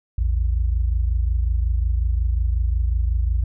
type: tone pair together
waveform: sine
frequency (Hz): 56.9 / 82.41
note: A#1 / E2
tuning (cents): -41 / 0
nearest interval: tritone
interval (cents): 641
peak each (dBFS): -18 / -24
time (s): 0.18-3.44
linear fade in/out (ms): 5
effects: none